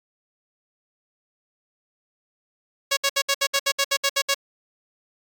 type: tone bursts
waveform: 5% pulse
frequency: 554.4 Hz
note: C#5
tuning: in tune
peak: -7 dBFS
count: 12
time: 2.91-4.345 s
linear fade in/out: 10 ms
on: 60 ms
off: 65 ms
effects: AAC 64 kbps